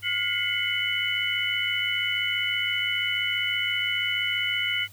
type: tone cluster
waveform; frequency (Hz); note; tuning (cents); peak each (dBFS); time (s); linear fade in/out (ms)
sine; 1425 / 2009 / 2084 / 2190 / 2981; F6 / B6 / C7 / C#7 / F#7; +34 / +29 / -7 / -22 / +12; -33 / -34 / -31 / -30 / -27; 0.02-4.88; 50
effects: added 99 Hz sine -49 dBFS peak until 4.92 s + white hiss -54 dBFS RMS until 4.92 s